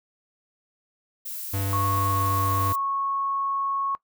violet noise, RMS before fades -34 dBFS, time 1.25-2.76 s, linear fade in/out 10 ms
square tone with pitch glide, 98 to 96.87 Hz, G2 to G2, 0 to -20 cents, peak -26 dBFS, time 1.53-2.73 s, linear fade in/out 10 ms, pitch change -20 cents, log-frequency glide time 1.91-2.46 s
sine tone, 1100 Hz, C#6, 14 cents flat, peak -24 dBFS, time 1.73-3.95 s, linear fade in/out 0 ms
effects noise-tail reverb RT60 0.1 s tail -19 dB re dry

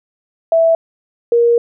sine tone pair in turn, 658 / 471 Hz, E5 / A#4, -3 / +18 cents, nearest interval tritone, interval 579 cents, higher first, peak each -8 dBFS, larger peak neither, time 0.52-0.75 / 1.32-1.58 s, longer second, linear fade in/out 2 ms, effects none

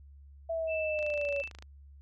sine linear sweep, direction down, 663 to 560 Hz, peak -30 dBFS, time 0.49-1.42 s, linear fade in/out 10 ms
sine tone, 2646 Hz, E7, 6 cents sharp, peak -35 dBFS, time 0.67-1.5 s, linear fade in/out 50 ms
click train, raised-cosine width 0.2 ms, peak -30 dBFS, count 18, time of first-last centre 0.99-1.624 s, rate 26.8 Hz
effects added 70 Hz sine -50 dBFS peak until 2.01 s

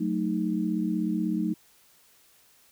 sine chord, D# diminished, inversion first, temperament equal with one note detuned, 185 / 221.3 / 311.1 Hz, F#3 / A3 / D#4, 0 / +10 / 0 cents, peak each -29 dBFS, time 0-1.54 s, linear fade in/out 10 ms, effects white hiss -60 dBFS RMS until 2.71 s

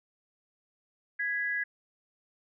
sine tone pair together, 1661.2 / 1979.5 Hz, G#6 / B6, 0 / +3 cents, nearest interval minor third, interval 303 cents, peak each -30 / -33 dBFS, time 1.19-1.64 s, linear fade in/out 10 ms, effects none

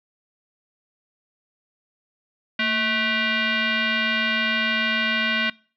sine tone with frequency modulation, 226.7 Hz, A#3, 48 cents flat, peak -19 dBFS, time 2.59-5.5 s, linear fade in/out 5 ms, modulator 868 Hz, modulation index 3.4, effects noise-tail reverb RT60 0.4 s tail -23 dB re dry + MP3 96 kbps

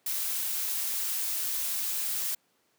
blue noise, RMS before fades -31 dBFS, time 0.06-2.35 s, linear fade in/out 5 ms, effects pink hiss -70 dBFS RMS until 2.78 s + high-pass 200 Hz 12 dB/octave

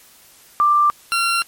sine / 20% pulse tone pair in turn, 1182 / 1371 Hz, D6 / F6, +11 / -32 cents, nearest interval minor third, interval 257 cents, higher second, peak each -11 dBFS, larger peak neither, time 0.6-0.9 / 1.12-1.42 s, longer neither, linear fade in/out 0 ms, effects white hiss -48 dBFS RMS until 1.47 s + MP3 64 kbps

